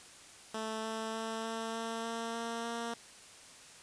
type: tone with pitch steps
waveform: 10% pulse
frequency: 220 / 221.8 / 223.6 / 225.4 / 227.2 / 229.1 / 230.9 / 232.8 Hz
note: A3 / A3 / A3 / A3 / A#3 / A#3 / A#3 / A#3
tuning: 0 / +14 / +28 / +42 / -44 / -30 / -16 / -2 cents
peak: -28 dBFS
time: 0.54-2.94 s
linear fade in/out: 5 ms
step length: 300 ms
effects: white hiss -54 dBFS RMS until 3.82 s + resampled to 22050 Hz